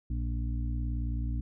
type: harmonic tone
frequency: 58.7 Hz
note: A#1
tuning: 13 cents sharp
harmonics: 1 / 2 / 4 / 5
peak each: -30 / -36 / -42 / -44 dBFS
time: 0.1-1.41 s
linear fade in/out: 5 ms
effects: none